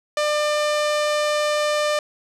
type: tone with low-pass filter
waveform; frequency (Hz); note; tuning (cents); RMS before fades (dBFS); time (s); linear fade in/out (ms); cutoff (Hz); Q
sawtooth; 598; D5; +31; -21; 0.17-1.99; 2; 7500; 0.82
effects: none